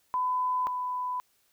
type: tone pair in turn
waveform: sine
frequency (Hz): 1005 / 998.6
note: B5 / B5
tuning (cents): +30 / +19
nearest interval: unison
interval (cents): 11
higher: first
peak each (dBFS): -25 / -29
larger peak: first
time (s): 0.14-0.67 / 0.67-1.2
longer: neither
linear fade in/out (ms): 0
effects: white hiss -69 dBFS RMS until 1.52 s